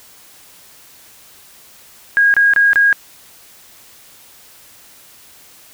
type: tone bursts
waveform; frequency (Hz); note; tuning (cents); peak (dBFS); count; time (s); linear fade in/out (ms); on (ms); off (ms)
sine; 1635; G#6; -28; -8; 4; 2.17-2.928; 0; 170; 26
effects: white hiss -44 dBFS RMS until 5.73 s